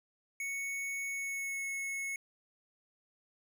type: tone with pitch glide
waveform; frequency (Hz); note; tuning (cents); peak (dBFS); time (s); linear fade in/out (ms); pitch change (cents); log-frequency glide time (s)
square; 2217 to 2192; C#7 to C#7; 0 to -20; -36; 0.4-2.16; 2; -20; 1.08-1.65
effects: none